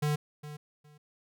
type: tone with echo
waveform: square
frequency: 149.1 Hz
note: D3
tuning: 27 cents sharp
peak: -27 dBFS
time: 0.02-0.16 s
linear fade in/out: 10 ms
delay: 410 ms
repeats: 2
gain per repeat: -14 dB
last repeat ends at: 0.98 s
effects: none